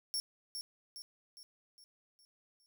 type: tone with echo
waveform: sawtooth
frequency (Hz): 5470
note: F8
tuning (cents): -37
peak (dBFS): -31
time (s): 0.14-0.2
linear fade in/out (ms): 0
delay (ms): 410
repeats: 6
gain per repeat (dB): -6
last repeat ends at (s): 2.66
effects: none